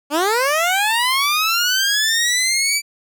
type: linear sweep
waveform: 15% pulse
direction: up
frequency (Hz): 277.2 to 2330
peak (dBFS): -9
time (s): 0.1-2.82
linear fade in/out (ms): 50
effects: none